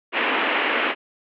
white band-pass noise, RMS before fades -22 dBFS, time 0.12-0.95 s, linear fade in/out 50 ms, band 240 to 2900 Hz, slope 48 dB/octave, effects none

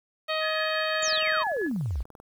harmonic tone, 628 Hz, D#5, 16 cents sharp, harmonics 1 / 2 / 3 / 4 / 5 / 6 / 7, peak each -29 / -32 / -34 / -35 / -36 / -37 / -37 dBFS, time 0.28-1.44 s, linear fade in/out 20 ms
sine tone with tremolo, 1701 Hz, G#6, 41 cents sharp, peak -29 dBFS, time 0.4-1.7 s, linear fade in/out 50 ms, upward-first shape triangle, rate 5.8 Hz, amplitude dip 65%
sine exponential sweep, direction down, 7459 to 52.3 Hz, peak -26 dBFS, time 1.02-2.03 s, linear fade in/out 10 ms
click train, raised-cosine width 1 ms, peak -33 dBFS, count 25, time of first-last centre 1.03-2.201 s, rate 20.5 Hz
effects 9-bit

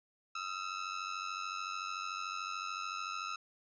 sawtooth ring-modulated tone, 1310 Hz, E6, 11 cents flat, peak -31 dBFS, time 0.35-3.36 s, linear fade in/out 5 ms, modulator 46.8 Hz, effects resampled to 16000 Hz

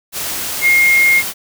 sine tone in noise, 2138 Hz, C7, 37 cents sharp, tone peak -8 dBFS, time 0.61-1.23 s, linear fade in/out 50 ms, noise white, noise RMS -22 dBFS, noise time 0.12-1.34 s, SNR +11 dB, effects none

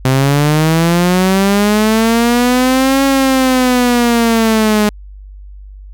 sawtooth linear two-way sweep, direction up then down, 128.6 to 274.4 to 208.1 Hz, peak -5 dBFS, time 0.05-4.89 s, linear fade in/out 2 ms, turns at 3.04 s, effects added 49 Hz sine -30 dBFS peak until 5.93 s

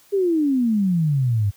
sine exponential sweep, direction down, 410.4 to 96.9 Hz, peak -16 dBFS, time 0.12-1.51 s, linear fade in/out 20 ms, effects white hiss -54 dBFS RMS until 1.56 s + high-pass 60 Hz 12 dB/octave

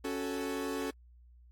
40% pulse chord, F# minor, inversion second, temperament equal, 277.2 / 370 / 440 Hz, C#4 / F#4 / A4, 0 / 0 / 0 cents, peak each -36 / -40 / -37 dBFS, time 0.04-0.91 s, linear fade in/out 10 ms, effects added 60 Hz sine -55 dBFS peak until 1.51 s + AAC 64 kbps

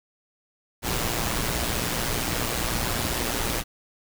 pink noise with amplitude modulation, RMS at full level -24 dBFS, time 0.82-3.64 s, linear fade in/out 50 ms, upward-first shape sine, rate 118 Hz, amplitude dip 60%, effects none

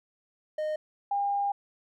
triangle / sine tone pair in turn, 615 / 805 Hz, D#5 / G5, -20 / +46 cents, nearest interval perfect fourth, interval 466 cents, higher second, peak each -26 / -25 dBFS, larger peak second, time 0.58-0.76 / 1.11-1.52 s, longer second, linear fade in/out 5 ms, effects none

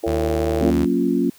harmonic tone, 112.5 Hz, A2, 39 cents sharp, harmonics 3 / 4 / 5 / 6 / 7, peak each -23 / -24 / -27 / -29 / -35 dBFS, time 0.03-0.71 s, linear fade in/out 10 ms
sawtooth tone with pitch glide, 76.8 to 77.33 Hz, D#2 to D#2, -22 to -10 cents, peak -19 dBFS, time 0.06-0.86 s, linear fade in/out 20 ms, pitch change +12 cents, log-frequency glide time 0.16-0.72 s
sine chord, Gb major seventh, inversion none, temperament equal, 185 / 233.1 / 277.2 / 349.2 Hz, Gb3 / Bb3 / Db4 / F4, 0 / 0 / 0 / 0 cents, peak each -24 / -22 / -20 / -22 dBFS, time 0.61-1.3 s, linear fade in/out 5 ms
effects white hiss -50 dBFS RMS until 1.38 s

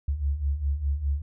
sine beating tone pair, 67.6 / 72.5 Hz, C#2 / D2, -43 / -22 cents, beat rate 4.9 Hz, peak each -30 / -25 dBFS, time 0.08-1.22 s, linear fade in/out 5 ms, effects none

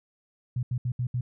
sine tone bursts at uneven times, 123.47 Hz, B2, in tune, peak -25 dBFS, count 5, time 0.56-0.63 / 0.71-0.78 / 0.85-0.92 / 0.99-1.07 / 1.14-1.21 s, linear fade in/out 5 ms, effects none

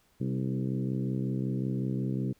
harmonic tone with a mistuned harmonic, 65.41 Hz, C2, in tune, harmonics 2 / 3 / 4 / 5 / 6 / 7 / 8, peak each -31 / -33 / -37 / -39 / -42 / -47 / -52 dBFS, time 0.2-2.33 s, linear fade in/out 10 ms, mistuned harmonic 5, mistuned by -22 cents, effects pink hiss -67 dBFS RMS until 2.39 s

